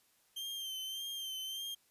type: tone with vibrato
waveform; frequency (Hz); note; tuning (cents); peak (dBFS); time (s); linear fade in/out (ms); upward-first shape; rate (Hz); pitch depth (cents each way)
40% pulse; 3136; G7; 0; -38; 0.36-1.75; 10; sine; 1.7; 42
effects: white hiss -71 dBFS RMS until 1.9 s + resampled to 32000 Hz